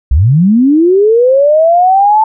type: linear sweep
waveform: sine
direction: up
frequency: 55.5 to 884 Hz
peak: -4 dBFS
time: 0.11-2.24 s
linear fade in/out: 5 ms
effects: none